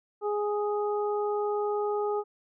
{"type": "harmonic tone", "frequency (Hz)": 415.3, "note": "G#4", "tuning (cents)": 0, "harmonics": [1, 2, 3], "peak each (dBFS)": [-27, -33, -37], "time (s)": [0.21, 2.24], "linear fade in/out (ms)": 50, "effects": []}